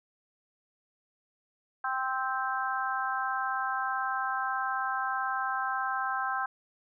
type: harmonic tone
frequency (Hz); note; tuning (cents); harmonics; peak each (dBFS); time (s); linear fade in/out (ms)
261.6; C4; 0; 3 / 4 / 5 / 6; -34 / -34 / -34 / -34; 1.84-6.46; 5
effects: none